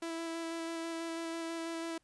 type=tone with vibrato; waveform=sawtooth; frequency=330.6 Hz; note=E4; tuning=5 cents sharp; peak=-33 dBFS; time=0.02-1.98 s; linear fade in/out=5 ms; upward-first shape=square; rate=6.1 Hz; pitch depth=10 cents each way; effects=pink hiss -75 dBFS RMS until 2.03 s + resampled to 24000 Hz